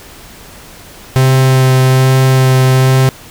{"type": "tone with vibrato", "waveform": "45% pulse", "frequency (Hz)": 130.81, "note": "C3", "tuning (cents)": 0, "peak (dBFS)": -6, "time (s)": [1.16, 3.09], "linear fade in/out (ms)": 0, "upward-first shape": "sine", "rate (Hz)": 1.2, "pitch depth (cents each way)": 10, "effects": ["pink hiss -35 dBFS RMS until 3.3 s"]}